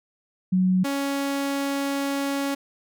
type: tone pair in turn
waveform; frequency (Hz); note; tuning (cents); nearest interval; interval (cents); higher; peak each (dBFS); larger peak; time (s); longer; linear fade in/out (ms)
sine / sawtooth; 185 / 278.4; F#3 / C#4; 0 / +8; perfect fifth; 708; second; -17 / -20; first; 0.52-0.84 / 0.84-2.55; second; 10
effects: none